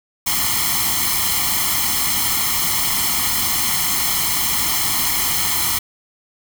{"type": "noise with comb filter", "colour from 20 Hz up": "white", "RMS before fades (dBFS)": -19, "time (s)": [0.26, 5.79], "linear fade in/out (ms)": 10, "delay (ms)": 0.95, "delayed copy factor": 0.85, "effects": []}